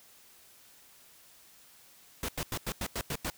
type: noise bursts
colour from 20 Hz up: pink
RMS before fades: -34 dBFS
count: 8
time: 2.23-3.301 s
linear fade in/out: 2 ms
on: 56 ms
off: 89 ms
effects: white hiss -58 dBFS RMS until 3.37 s